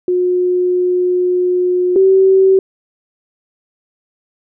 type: tone pair in turn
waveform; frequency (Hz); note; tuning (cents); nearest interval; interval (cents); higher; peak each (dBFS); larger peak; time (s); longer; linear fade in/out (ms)
sine; 360.9 / 382.4; F#4 / G4; -43 / -43; minor second; 100; second; -11 / -6; second; 0.08-1.96 / 1.96-2.59; first; 2
effects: none